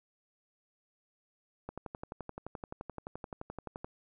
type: click train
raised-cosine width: 1 ms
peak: -26 dBFS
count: 26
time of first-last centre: 1.69-3.845 s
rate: 11.6 Hz
effects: none